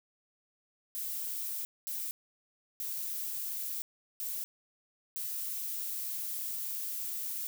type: noise bursts at uneven times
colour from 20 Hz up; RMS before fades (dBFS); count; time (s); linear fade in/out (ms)
violet; -37; 5; 0.95-1.65 / 1.87-2.11 / 2.8-3.82 / 4.2-4.44 / 5.16-7.47; 0
effects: none